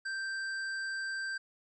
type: tone with hard clipping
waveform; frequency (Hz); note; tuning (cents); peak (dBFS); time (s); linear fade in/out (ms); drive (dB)
triangle; 1568; G6; 0; -36; 0.05-1.38; 10; 14
effects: resampled to 22050 Hz